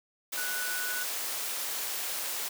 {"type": "tone in noise", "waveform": "sine", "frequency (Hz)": 1480, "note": "F#6", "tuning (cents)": 0, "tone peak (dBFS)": -34, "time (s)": [0.37, 1.04], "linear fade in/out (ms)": 10, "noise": "white", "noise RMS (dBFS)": -34, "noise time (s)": [0.32, 2.49], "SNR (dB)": -3, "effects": ["high-pass 400 Hz 12 dB/octave"]}